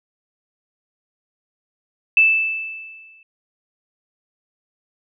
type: tone with exponential decay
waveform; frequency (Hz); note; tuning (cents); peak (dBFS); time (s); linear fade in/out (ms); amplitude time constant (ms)
sine; 2637; E7; 0; -8; 2.17-3.23; 2; 230
effects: none